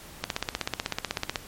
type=click train; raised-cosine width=0.2 ms; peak=-9 dBFS; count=19; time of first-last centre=0.24-1.358 s; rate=16.1 Hz; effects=pink hiss -46 dBFS RMS until 1.47 s + MP3 64 kbps